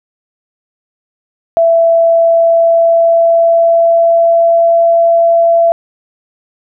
sine tone with pitch glide, 666 to 673 Hz, E5 to E5, +18 to +36 cents, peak -5 dBFS, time 1.57-5.72 s, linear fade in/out 0 ms, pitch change +18 cents, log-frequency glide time 1.89-4.8 s, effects none

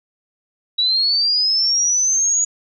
sine linear sweep, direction up, 3873 to 6830 Hz, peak -14 dBFS, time 0.78-2.45 s, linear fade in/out 10 ms, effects none

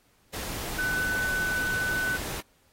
sine tone in noise, 1500 Hz, F#6, 23 cents sharp, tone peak -26 dBFS, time 0.78-2.17 s, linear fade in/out 10 ms, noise pink, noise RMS -35 dBFS, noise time 0.33-2.41 s, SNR +6 dB, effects pink hiss -65 dBFS RMS until 2.72 s + AAC 48 kbps

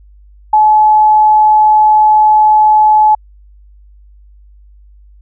sine tone, 856 Hz, A5, 48 cents flat, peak -4 dBFS, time 0.53-3.15 s, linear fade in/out 5 ms, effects added 50 Hz sine -38 dBFS peak until 5.21 s

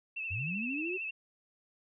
sine tone with vibrato, 2637 Hz, E7, in tune, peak -35 dBFS, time 0.16-1.11 s, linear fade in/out 10 ms, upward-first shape triangle, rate 13 Hz, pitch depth 63 cents each way
sine linear sweep, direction up, 82.4 to 386.4 Hz, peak -35 dBFS, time 0.3-0.98 s, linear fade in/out 20 ms
effects none

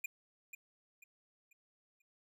square tone with echo, 2432 Hz, D#7, 40 cents flat, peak -37 dBFS, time 0.04-0.06 s, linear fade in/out 5 ms, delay 490 ms, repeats 4, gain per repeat -9 dB, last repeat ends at 2.02 s, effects none

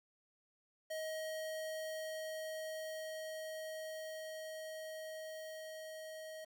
square tone with level ramp, 631 Hz, D#5, 24 cents sharp, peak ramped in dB -40 to -47 dBFS, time 0.9-6.45 s, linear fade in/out 10 ms, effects 11-bit

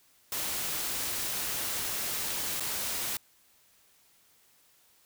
white noise with dropouts, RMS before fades -33 dBFS, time 0.32-3.17 s, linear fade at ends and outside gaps 2 ms, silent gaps 2.599-2.605 s, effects white hiss -64 dBFS RMS until 5.05 s

